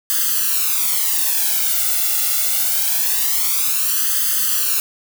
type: noise with flanger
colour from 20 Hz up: blue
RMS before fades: -18 dBFS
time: 0.1-4.8 s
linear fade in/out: 0 ms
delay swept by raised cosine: 0.63 to 1.47 ms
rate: 0.24 Hz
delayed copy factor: +1
effects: none